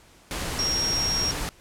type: tone in noise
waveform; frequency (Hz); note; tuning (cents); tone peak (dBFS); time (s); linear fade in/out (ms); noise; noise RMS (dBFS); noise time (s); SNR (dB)
sine; 5588; F8; 0; -23; 0.59-1.31; 0; pink; -30; 0.31-1.49; +4
effects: pink hiss -54 dBFS RMS until 1.6 s + low-pass 11000 Hz 12 dB/octave